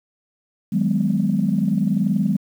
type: chord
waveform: sine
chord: G# minor seventh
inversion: second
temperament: just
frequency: 155.74 / 186.89 / 207.7 / 249.2 Hz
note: D#3 / F#3 / G#3 / B3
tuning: +2 / +18 / 0 / +16 cents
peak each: -25 / -20 / -20 / -25 dBFS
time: 0.72-2.37 s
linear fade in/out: 10 ms
effects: tanh soft clip ceiling -7 dBFS + 8-bit